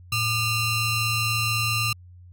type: ring-modulated tone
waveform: 25% pulse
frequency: 1317 Hz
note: E6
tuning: 2 cents flat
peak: -15 dBFS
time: 0.12-1.93 s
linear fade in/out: 5 ms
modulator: 1430 Hz
effects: added 89 Hz sine -44 dBFS peak until 2.32 s